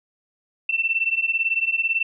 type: beating tone pair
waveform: sine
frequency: 2674 / 2692 Hz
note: E7 / E7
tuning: +24 / +36 cents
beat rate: 18 Hz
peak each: -23 / -22 dBFS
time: 0.69-2.03 s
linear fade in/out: 5 ms
effects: none